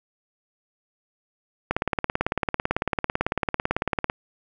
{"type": "click train", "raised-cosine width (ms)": 0.5, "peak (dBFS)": -7, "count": 44, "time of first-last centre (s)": [1.71, 4.099], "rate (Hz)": 18, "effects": []}